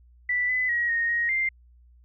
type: tone with pitch steps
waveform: sine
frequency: 1973 / 2008 / 1901 / 1859 / 1880 / 2095 Hz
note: B6 / B6 / A#6 / A#6 / A#6 / C7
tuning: -2 / +28 / +33 / -5 / +14 / +2 cents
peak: -22 dBFS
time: 0.29-1.49 s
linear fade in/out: 5 ms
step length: 200 ms
effects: added 60 Hz sine -52 dBFS peak until 2.04 s